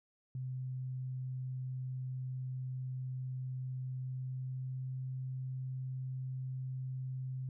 sine tone with pitch glide, 128.9 to 129.95 Hz, C3 to C3, -26 to -11 cents, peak -37 dBFS, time 0.35-7.49 s, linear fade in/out 2 ms, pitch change +15 cents, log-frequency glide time 3.96-4.93 s, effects none

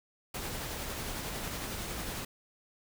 pink noise with tremolo, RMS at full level -37 dBFS, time 0.34-2.25 s, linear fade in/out 5 ms, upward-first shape sine, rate 11 Hz, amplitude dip 25%, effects none

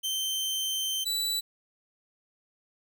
sawtooth tone pair in turn, 3110 / 3955 Hz, G7 / B7, -14 / +2 cents, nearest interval major third, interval 416 cents, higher second, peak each -25 / -24 dBFS, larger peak second, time 0.03-1.05 / 1.05-1.41 s, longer first, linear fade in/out 20 ms, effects none

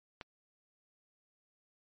click, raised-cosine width 0.3 ms, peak -26 dBFS, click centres 0.212 s, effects MP3 32 kbps

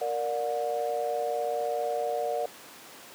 sine chord, Bb augmented, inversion none, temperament equal with one note detuned, 466.2 / 587.3 / 722.3 Hz, Bb4 / D5 / F#5, 0 / 0 / -42 cents, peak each -31 dBFS, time 0.01-2.46 s, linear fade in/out 5 ms, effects pink hiss -47 dBFS RMS until 3.14 s + high-pass 300 Hz 12 dB/octave

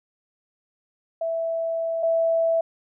sine tone pair in turn, 659.3 / 659.3 Hz, E5 / E5, 0 / 0 cents, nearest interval unison, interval 0 cents, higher neither, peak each -23 / -18 dBFS, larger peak second, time 1.21-2.03 / 2.03-2.61 s, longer first, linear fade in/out 5 ms, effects none

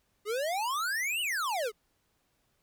square exponential two-way sweep, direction up then down, 400.5 to 2999 to 400.5 Hz, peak -30 dBFS, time 0.25-1.72 s, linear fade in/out 50 ms, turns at 1.21 s, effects pink hiss -74 dBFS RMS until 2.62 s

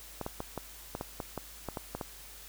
clicks, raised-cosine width 1 ms, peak -21 dBFS, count 12, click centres 0.213 / 0.264 / 0.404 / 0.577 / 0.951 / 1.011 / 1.202 / 1.377 / 1.687 / 1.772 / 1.95 / 2.012 s, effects added 50 Hz sine -54 dBFS peak until 2.48 s + white hiss -50 dBFS RMS until 2.48 s

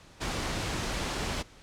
pink noise, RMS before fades -32 dBFS, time 0.2-1.43 s, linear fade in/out 20 ms, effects pink hiss -54 dBFS RMS until 1.62 s + low-pass 7000 Hz 12 dB/octave

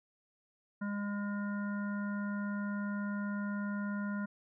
harmonic tone, 203.8 Hz, G#3, 32 cents flat, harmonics 1 / 3 / 5 / 7 / 9, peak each -34 / -49 / -48 / -44 / -54 dBFS, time 0.81-4.26 s, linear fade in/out 10 ms, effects none

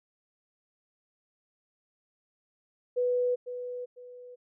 sine tone with echo, 493.9 Hz, B4, in tune, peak -24 dBFS, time 2.96-3.36 s, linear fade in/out 20 ms, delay 500 ms, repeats 2, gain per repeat -10 dB, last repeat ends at 4.36 s, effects none

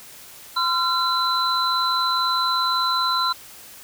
sine tone cluster, 1025 / 1369 / 4020 Hz, C6 / F6 / B7, -36 / -35 / +30 cents, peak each -23 dBFS, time 0.56-3.33 s, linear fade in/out 10 ms, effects white hiss -43 dBFS RMS until 3.83 s

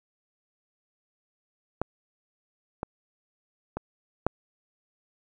clicks, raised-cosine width 1 ms, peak -12 / -16 / -17 / -8 dBFS, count 4, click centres 1.816 / 2.831 / 3.77 / 4.266 s, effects none

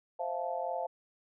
sine chord, F major seventh, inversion second, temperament just, 523.8 / 654.8 / 698.5 / 873.1 Hz, C5 / E5 / F5 / A5, +2 / -12 / 0 / -14 cents, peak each -38 / -39 / -36 / -39 dBFS, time 0.19-0.87 s, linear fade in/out 10 ms, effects none

